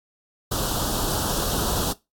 pink band-stop noise, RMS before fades -25 dBFS, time 0.51-1.93 s, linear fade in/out 10 ms, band 1500 to 3000 Hz, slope 48 dB/octave, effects noise-tail reverb RT60 0.2 s tail -18 dB re dry + AAC 64 kbps

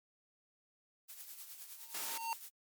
blue noise with tremolo, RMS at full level -48 dBFS, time 1.08-2.5 s, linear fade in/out 20 ms, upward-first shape triangle, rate 9.7 Hz, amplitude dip 60%
square tone with exponential growth, 913 Hz, A#5, 36 cents flat, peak -34 dBFS, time 1.77-2.33 s, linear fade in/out 0 ms, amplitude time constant 120 ms
white noise, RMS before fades -41 dBFS, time 1.94-2.18 s, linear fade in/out 5 ms
effects high-pass 300 Hz 12 dB/octave + MP3 96 kbps

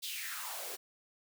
white noise with high-pass filter sweep, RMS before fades -41 dBFS, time 0.02-0.77 s, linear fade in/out 20 ms, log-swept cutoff 3800 to 370 Hz, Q 4.3, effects none

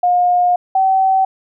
sine tone pair in turn, 714 / 765.2 Hz, F5 / G5, +38 / -42 cents, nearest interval minor second, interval 120 cents, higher second, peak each -10 dBFS, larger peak neither, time 0.03-0.56 / 0.75-1.25 s, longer first, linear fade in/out 5 ms, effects none

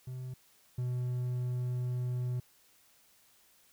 triangle tone pair in turn, 127.7 / 124.35 Hz, C3 / B2, -42 / +12 cents, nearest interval unison, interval 46 cents, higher first, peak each -36 / -29 dBFS, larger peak second, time 0.07-0.34 / 0.78-2.4 s, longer second, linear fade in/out 5 ms, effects white hiss -65 dBFS RMS until 3.72 s

